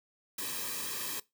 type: noise with comb filter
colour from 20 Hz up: white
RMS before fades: -37 dBFS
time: 0.38-1.2 s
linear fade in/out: 5 ms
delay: 1.4 ms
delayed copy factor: -0.85
effects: noise-tail reverb RT60 0.2 s tail -20 dB re dry